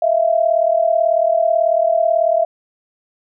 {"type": "tone pair together", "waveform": "sine", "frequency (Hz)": [642.8, 681], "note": ["E5", "F5"], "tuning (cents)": [-44, -44], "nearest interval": "minor second", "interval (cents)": 100, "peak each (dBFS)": -15, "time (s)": [0.02, 2.45], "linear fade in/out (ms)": 5, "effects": []}